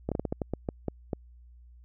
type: slowing click train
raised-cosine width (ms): 2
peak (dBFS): -16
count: 11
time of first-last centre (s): 0.09-1.132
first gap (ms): 27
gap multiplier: 1.28
effects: added 60 Hz sine -50 dBFS peak until 1.84 s